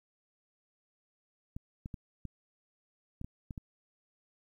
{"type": "clicks", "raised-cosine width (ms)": 5, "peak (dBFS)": -28, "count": 8, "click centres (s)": [1.565, 1.859, 1.942, 2.253, 3.214, 3.245, 3.508, 3.578], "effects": ["11-bit"]}